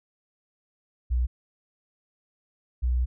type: tone pair in turn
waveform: sine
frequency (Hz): 61.1 / 61.7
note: B1 / B1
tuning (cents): -18 / -1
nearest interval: unison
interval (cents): 17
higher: second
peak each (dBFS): -21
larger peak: neither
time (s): 1.1-1.27 / 2.82-3.06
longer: second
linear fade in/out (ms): 20
effects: none